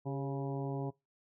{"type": "harmonic tone with a mistuned harmonic", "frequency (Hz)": 138.59, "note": "C#3", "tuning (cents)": 0, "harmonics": [1, 2, 3, 4, 5, 6, 7], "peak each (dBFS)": [-36, -41, -42, -47, -47, -49, -50], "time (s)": [0.05, 0.91], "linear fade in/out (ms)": 20, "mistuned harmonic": 3, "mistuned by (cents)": -50, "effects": ["noise-tail reverb RT60 0.2 s tail -21 dB re dry"]}